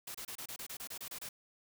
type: noise bursts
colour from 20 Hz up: white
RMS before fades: -44 dBFS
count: 12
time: 0.07-1.29 s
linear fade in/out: 5 ms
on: 76 ms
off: 28 ms
effects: none